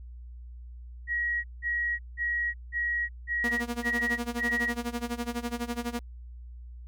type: tone bursts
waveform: sine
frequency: 1903 Hz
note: A#6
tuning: 35 cents sharp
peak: -26 dBFS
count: 7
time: 1.07-4.74 s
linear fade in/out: 50 ms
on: 370 ms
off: 180 ms
type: tone with tremolo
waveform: sawtooth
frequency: 238.3 Hz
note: A#3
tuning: 38 cents sharp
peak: -24 dBFS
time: 3.44-5.99 s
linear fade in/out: 0 ms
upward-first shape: sine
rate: 12 Hz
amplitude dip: 90%
effects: added 60 Hz sine -41 dBFS peak until 6.87 s